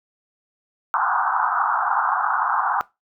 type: band-pass noise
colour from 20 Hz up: pink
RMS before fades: -21 dBFS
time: 0.94-2.81 s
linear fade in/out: 0 ms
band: 750 to 1500 Hz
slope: 96 dB/octave
effects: noise-tail reverb RT60 0.2 s tail -19 dB re dry